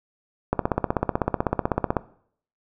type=click train; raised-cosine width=1 ms; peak=-6 dBFS; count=24; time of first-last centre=0.53-1.968 s; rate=16 Hz; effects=noise-tail reverb RT60 0.6 s tail -18 dB re dry

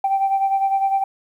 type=beating tone pair; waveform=sine; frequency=780 / 789.9 Hz; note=G5 / G5; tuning=-9 / +13 cents; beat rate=9.9 Hz; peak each=-16 / -23 dBFS; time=0.04-1.04 s; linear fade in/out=5 ms; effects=tanh soft clip ceiling -11 dBFS + 9-bit

